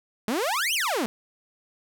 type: exponential two-way sweep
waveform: sawtooth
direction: up then down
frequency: 201.5 to 3262 to 201.5 Hz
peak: -20 dBFS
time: 0.28-1.06 s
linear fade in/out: 0 ms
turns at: 0.74 s
effects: none